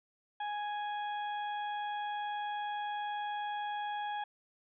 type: harmonic tone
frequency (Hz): 830.6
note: G#5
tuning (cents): 0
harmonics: 1 / 2 / 3 / 4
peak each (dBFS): -35 / -44 / -54 / -49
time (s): 0.4-4.24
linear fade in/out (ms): 5
effects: none